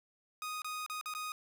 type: tone with dropouts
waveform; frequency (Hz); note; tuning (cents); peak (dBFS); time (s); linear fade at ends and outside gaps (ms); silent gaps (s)
sawtooth; 1244.5; D#6; 0; -34; 0.42-1.32; 1; 0.619-0.645 / 0.863-0.898 / 1.012-1.058 / 1.138-1.149
effects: none